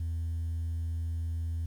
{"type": "tone", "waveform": "sine", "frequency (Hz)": 82.6, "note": "E2", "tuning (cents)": 4, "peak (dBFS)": -28, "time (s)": [0, 1.66], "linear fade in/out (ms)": 5, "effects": ["tanh soft clip ceiling -29 dBFS", "10-bit"]}